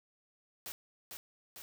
white noise with echo, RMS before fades -43 dBFS, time 0.66-0.72 s, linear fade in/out 0 ms, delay 450 ms, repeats 2, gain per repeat -3 dB, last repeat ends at 1.62 s, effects none

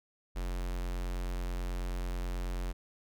square tone with notch filter, 44.63 Hz, F1, 38 cents sharp, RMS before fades -35 dBFS, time 0.35-2.73 s, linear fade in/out 20 ms, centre 160 Hz, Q 1.9, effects none

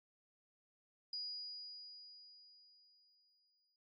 sine tone with exponential decay, 4900 Hz, D#8, 27 cents flat, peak -40 dBFS, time 1.13-3.76 s, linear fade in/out 2 ms, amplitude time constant 570 ms, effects AAC 32 kbps

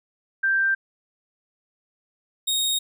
sine / sawtooth tone pair in turn, 1574 / 3733 Hz, G6 / A#7, +7 / +2 cents, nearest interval octave + minor third, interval 1495 cents, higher second, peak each -18 dBFS, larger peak neither, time 0.43-0.75 / 2.47-2.79 s, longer neither, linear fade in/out 10 ms, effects none

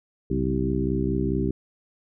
harmonic tone with a mistuned harmonic, 64.7 Hz, C2, 19 cents flat, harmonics 1 / 2 / 3 / 4 / 5 / 6, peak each -29 / -29 / -29 / -29 / -29 / -29 dBFS, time 0.3-1.51 s, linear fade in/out 5 ms, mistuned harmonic 2, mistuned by +88 cents, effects none

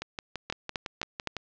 two click trains, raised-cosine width 0.2 ms, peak -12 / -16 dBFS, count 4 / 9, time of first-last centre 0.5-1.273 / 0.02-1.367 s, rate 3.88 / 5.94 Hz, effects low-pass 5000 Hz 12 dB/octave

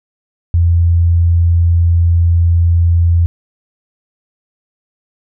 sine tone, 85.1 Hz, F2, 44 cents flat, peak -7 dBFS, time 0.54-3.26 s, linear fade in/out 0 ms, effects none

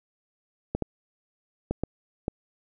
clicks, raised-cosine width 2 ms, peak -13 dBFS, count 5, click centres 0.75 / 0.823 / 1.71 / 1.836 / 2.281 s, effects none

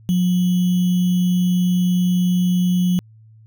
sine tone with sample-and-hold, 179.7 Hz, F3, 50 cents sharp, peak -14 dBFS, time 0.09-2.99 s, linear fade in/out 0 ms, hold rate 3150 Hz, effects added 110 Hz sine -44 dBFS peak until 3.46 s

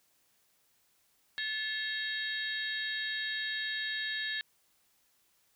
harmonic tone with a mistuned harmonic, 540 Hz, C#5, 45 cents flat, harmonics 3 / 4 / 5 / 6 / 7 / 8, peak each -35 / -46 / -47 / -43 / -40 / -44 dBFS, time 1.38-4.41 s, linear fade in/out 0 ms, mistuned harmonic 3, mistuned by +120 cents, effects white hiss -71 dBFS RMS until 5.55 s

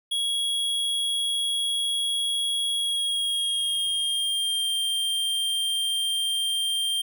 square tone with pitch glide, 3322 to 3177 Hz, G#7 to G7, 0 to +23 cents, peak -24 dBFS, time 0.11-7.02 s, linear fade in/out 10 ms, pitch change -77 cents, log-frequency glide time 2.73-4.69 s, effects 11-bit

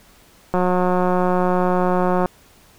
click train, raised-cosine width 1 ms, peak -6 dBFS, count 312, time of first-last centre 0.54-2.258 s, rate 181 Hz, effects pink hiss -51 dBFS RMS until 2.78 s

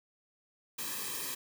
white noise with comb filter, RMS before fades -38 dBFS, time 0.78-1.35 s, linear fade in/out 10 ms, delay 1.4 ms, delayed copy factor -0.95, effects none

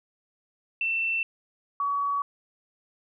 sine tone pair in turn, 2682 / 1131.6 Hz, E7 / C#6, +29 / +35 cents, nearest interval octave + minor third, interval 1494 cents, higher first, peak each -24 dBFS, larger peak neither, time 0.81-1.23 / 1.8-2.22 s, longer neither, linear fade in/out 2 ms, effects none

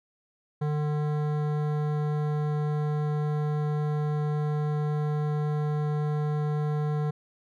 sine tone with hard clipping, 149.7 Hz, D3, 33 cents sharp, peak -27 dBFS, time 0.61-7.11 s, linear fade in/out 10 ms, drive 15 dB, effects none

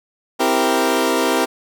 20% pulse chord, C dominant seventh, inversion none, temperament equal, 261.6 / 329.6 / 392 / 466.2 Hz, C4 / E4 / G4 / Bb4, 0 / 0 / 0 / 0 cents, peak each -16 dBFS, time 0.39-1.46 s, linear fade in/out 20 ms, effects none

